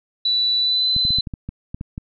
sine tone with pitch glide, 3960 to 4032 Hz, B7 to B7, +4 to +35 cents, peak -16 dBFS, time 0.25-1.21 s, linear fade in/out 5 ms, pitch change +31 cents, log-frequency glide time 0.59-0.89 s
clicks, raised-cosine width 5 ms, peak -16 dBFS, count 10, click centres 0.964 / 1.052 / 1.106 / 1.186 / 1.272 / 1.338 / 1.49 / 1.745 / 1.811 / 1.979 s
effects none

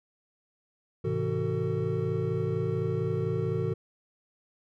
triangle tone cluster, 106.8 / 131 / 162.4 / 374.5 / 448.7 Hz, G#2 / C3 / E3 / F#4 / A4, +49 / +2 / -26 / +21 / +34 cents, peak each -31 dBFS, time 1.04-3.74 s, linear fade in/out 10 ms, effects none

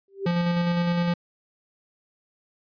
sine tone with exponential growth, 392 Hz, G4, in tune, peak -22 dBFS, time 0.08-0.26 s, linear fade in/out 2 ms, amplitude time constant 38 ms
square tone with tremolo, 173.3 Hz, F3, 13 cents flat, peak -21 dBFS, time 0.26-1.14 s, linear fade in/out 5 ms, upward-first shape square, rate 9.8 Hz, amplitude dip 25%
effects resampled to 11025 Hz

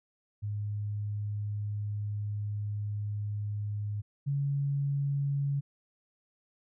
sine tone pair in turn, 103.83 / 140.59 Hz, G#2 / C#3, 0 / +25 cents, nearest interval perfect fourth, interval 525 cents, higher second, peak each -31 / -27 dBFS, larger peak second, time 0.42-4.02 / 4.26-5.61 s, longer first, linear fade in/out 20 ms, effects none

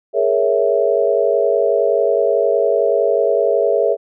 sine chord, A# half-diminished seventh, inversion third, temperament equal, 415.3 / 466.2 / 554.4 / 659.3 Hz, G#4 / A#4 / C#5 / E5, 0 / 0 / 0 / 0 cents, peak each -18 dBFS, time 0.13-3.97 s, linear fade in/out 50 ms, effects none

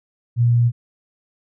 sine tone, 119.2 Hz, A#2, 39 cents sharp, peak -12 dBFS, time 0.36-0.72 s, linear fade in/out 50 ms, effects none

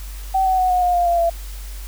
sine tone with pitch steps, 765 / 751.9 / 738.9 / 726.2 / 713.8 / 701.5 / 689.5 / 677.6 Hz, G5 / F#5 / F#5 / F#5 / F5 / F5 / F5 / E5, -42 / +28 / -3 / -33 / +38 / +8 / -22 / +48 cents, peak -14 dBFS, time 0.34-1.3 s, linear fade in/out 10 ms, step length 120 ms, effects added 48 Hz sine -29 dBFS peak until 1.87 s + white hiss -41 dBFS RMS until 1.87 s

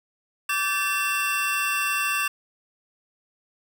square tone cluster, 1158 / 1557 / 1746 / 2709 Hz, D6 / G6 / A6 / E7, -25 / -12 / -14 / +47 cents, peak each -29 / -32 / -33 / -26 dBFS, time 0.49-2.28 s, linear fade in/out 5 ms, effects none

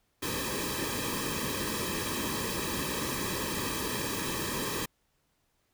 pink noise with comb filter, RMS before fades -33 dBFS, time 0.22-4.86 s, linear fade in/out 10 ms, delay 1.4 ms, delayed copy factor -0.9, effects pink hiss -74 dBFS RMS until 5.73 s

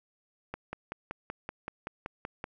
click train, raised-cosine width 0.5 ms, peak -21 dBFS, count 11, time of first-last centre 0.54-2.441 s, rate 5.26 Hz, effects none

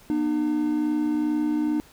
triangle tone pair together, 240.2 / 302.6 Hz, B3 / D#4, -48 / -48 cents, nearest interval major third, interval 400 cents, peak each -27 / -20 dBFS, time 0.1-1.8 s, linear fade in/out 0 ms, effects pink hiss -53 dBFS RMS until 1.92 s

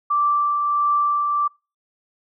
sine tone with tremolo, 1170 Hz, D6, 7 cents flat, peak -15 dBFS, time 0.1-1.48 s, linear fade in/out 10 ms, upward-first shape triangle, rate 1.5 Hz, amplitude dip 35%, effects noise-tail reverb RT60 0.3 s tail -26 dB re dry

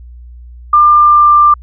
sine tone with pitch glide, 1196 to 1187.1 Hz, D6 to D6, +31 to +18 cents, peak -3 dBFS, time 0.73-1.54 s, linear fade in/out 5 ms, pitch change -13 cents, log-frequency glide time 0.96-1.34 s, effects added 60 Hz sine -30 dBFS peak until 1.62 s

